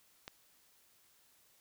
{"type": "click", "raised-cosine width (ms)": 0.2, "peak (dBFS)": -26, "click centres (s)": 0.279, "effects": ["white hiss -68 dBFS RMS until 1.6 s"]}